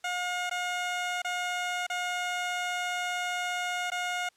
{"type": "tone with dropouts", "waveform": "15% pulse", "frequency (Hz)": 717, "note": "F5", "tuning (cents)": 45, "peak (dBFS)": -23, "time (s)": [0.04, 4.29], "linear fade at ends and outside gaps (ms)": 5, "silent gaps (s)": [[0.497, 0.511], [1.22, 1.246], [1.867, 1.899], [3.903, 3.917]], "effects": ["white hiss -67 dBFS RMS until 4.36 s", "low-pass 8000 Hz 12 dB/octave"]}